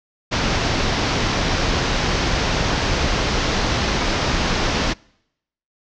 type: low-pass noise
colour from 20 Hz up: pink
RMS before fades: -20 dBFS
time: 0.31-4.94 s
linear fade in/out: 20 ms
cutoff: 6100 Hz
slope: 48 dB/octave
effects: noise-tail reverb RT60 0.8 s tail -26 dB re dry